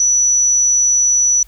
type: tone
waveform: sine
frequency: 5920 Hz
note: F#8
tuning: in tune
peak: -10 dBFS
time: 0-1.43 s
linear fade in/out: 2 ms
effects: added 48 Hz sine -41 dBFS peak until 1.47 s + white hiss -51 dBFS RMS until 1.47 s